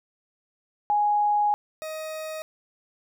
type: tone pair in turn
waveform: sine / 40% pulse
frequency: 830.6 / 628 Hz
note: G#5 / D#5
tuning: 0 / +16 cents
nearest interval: perfect fourth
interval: 484 cents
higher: first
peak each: -19 / -31 dBFS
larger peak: first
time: 0.9-1.54 / 1.82-2.42 s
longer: first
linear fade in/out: 0 ms
effects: none